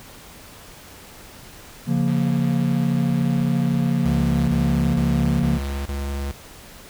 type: chord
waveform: triangle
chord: Bb minor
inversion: first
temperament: equal with one note detuned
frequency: 140.61 / 174.61 / 233.1 Hz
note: Db3 / F3 / Bb3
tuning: +25 / 0 / 0 cents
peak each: -20 dBFS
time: 1.86-5.6 s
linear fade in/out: 50 ms
type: click train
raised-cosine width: 0.3 ms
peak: -25 dBFS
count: 518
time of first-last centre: 2.08-5.854 s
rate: 137 Hz
type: tone bursts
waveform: square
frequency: 69.7 Hz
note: C#2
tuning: 10 cents sharp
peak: -25 dBFS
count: 5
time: 4.05-6.316 s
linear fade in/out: 5 ms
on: 430 ms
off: 29 ms
effects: pink hiss -43 dBFS RMS until 6.89 s